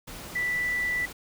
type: tone in noise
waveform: sine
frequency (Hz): 1973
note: B6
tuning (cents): -2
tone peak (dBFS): -25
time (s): 0.35-1.06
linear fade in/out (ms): 10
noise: pink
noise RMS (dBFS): -41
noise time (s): 0.07-1.13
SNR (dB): +13
effects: none